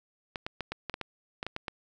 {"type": "clicks", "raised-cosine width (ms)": 0.3, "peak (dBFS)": -18, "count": 11, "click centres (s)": [0.358, 0.465, 0.607, 0.72, 0.897, 0.941, 1.013, 1.429, 1.466, 1.564, 1.682], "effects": []}